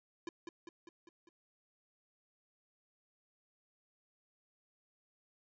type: tone with echo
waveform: square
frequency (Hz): 340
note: F4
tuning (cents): -46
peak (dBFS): -40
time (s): 0.27-0.29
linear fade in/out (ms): 2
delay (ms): 200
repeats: 5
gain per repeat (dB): -4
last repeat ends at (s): 1.29
effects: resampled to 16000 Hz